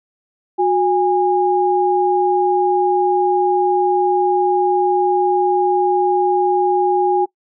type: tone pair together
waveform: sine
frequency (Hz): 364.8 / 819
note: F#4 / G#5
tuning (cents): -24 / -24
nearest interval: octave + major second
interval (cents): 1400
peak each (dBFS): -15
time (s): 0.58-7.26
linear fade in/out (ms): 20
effects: noise-tail reverb RT60 0.1 s tail -22 dB re dry